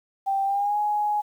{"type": "tone with pitch glide", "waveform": "sine", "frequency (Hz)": [784, 835.4], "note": ["G5", "G#5"], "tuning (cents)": [0, 10], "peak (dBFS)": -21, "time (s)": [0.26, 1.22], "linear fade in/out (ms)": 20, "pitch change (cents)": 110, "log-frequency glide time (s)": [0.45, 0.78], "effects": ["9-bit"]}